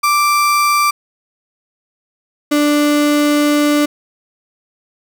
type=tone pair in turn; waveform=35% pulse; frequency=1174.7 / 294.2 Hz; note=D6 / D4; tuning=0 / +3 cents; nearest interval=2 octaves; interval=2397 cents; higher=first; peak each=-9 dBFS; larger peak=neither; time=0.03-0.91 / 2.51-3.86 s; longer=second; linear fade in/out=10 ms; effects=none